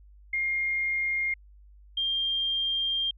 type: tone pair in turn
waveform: sine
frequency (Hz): 2126 / 3194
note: C7 / G7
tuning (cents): +27 / +32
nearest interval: perfect fifth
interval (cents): 705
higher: second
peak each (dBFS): -25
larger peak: neither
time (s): 0.33-1.34 / 1.97-3.11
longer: second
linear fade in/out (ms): 5
effects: added 50 Hz sine -50 dBFS peak until 3.17 s